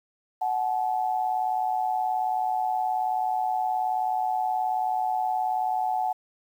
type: tone pair together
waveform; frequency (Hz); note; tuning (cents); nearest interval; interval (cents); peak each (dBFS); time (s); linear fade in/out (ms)
sine; 742 / 860.8; F#5 / A5; +5 / -38; minor third; 257; -25 / -28; 0.41-6.13; 10
effects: 9-bit